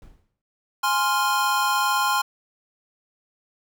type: noise with exponential decay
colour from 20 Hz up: brown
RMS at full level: -43 dBFS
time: 0.02-0.42 s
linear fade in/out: 1 ms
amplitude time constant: 86 ms
type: chord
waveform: square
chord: F minor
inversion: first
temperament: equal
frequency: 830.6 / 1046.5 / 1396.9 Hz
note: Ab5 / C6 / F6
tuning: 0 / 0 / 0 cents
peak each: -26 / -23 / -26 dBFS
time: 0.83-2.22 s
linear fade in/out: 10 ms
effects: none